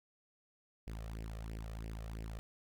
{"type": "tone with flanger", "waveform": "sawtooth", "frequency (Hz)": 55, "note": "A1", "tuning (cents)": 0, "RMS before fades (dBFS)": -44, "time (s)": [0.87, 2.39], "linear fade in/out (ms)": 0, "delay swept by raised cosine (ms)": [0.38, 1.68], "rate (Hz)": 3, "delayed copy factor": 0.75, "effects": []}